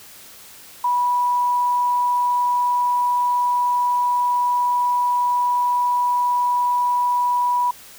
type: tone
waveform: sine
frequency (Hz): 979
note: B5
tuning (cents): -15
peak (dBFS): -16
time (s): 0.84-7.71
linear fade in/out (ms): 5
effects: white hiss -43 dBFS RMS until 7.98 s